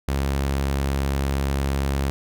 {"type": "tone", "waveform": "sawtooth", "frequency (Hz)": 68.7, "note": "C#2", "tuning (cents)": -15, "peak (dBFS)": -17, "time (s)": [0.08, 2.1], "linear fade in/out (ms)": 0, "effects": []}